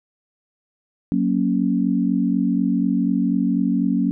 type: chord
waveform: sine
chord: F# major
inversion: none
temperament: equal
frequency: 185 / 233.1 / 277.2 Hz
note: F#3 / A#3 / C#4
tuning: 0 / 0 / 0 cents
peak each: -21 dBFS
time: 1.12-4.11 s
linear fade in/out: 0 ms
effects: none